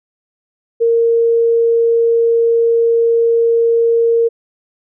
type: tone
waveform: sine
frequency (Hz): 462.7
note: A#4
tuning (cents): -13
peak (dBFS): -9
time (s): 0.8-4.29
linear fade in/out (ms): 20
effects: none